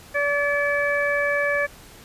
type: harmonic tone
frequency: 575 Hz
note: D5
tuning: 37 cents flat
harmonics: 1 / 2 / 3 / 4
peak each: -23 / -31 / -23 / -28 dBFS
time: 0.14-1.67 s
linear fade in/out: 20 ms
effects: pink hiss -46 dBFS RMS until 2.04 s + resampled to 32000 Hz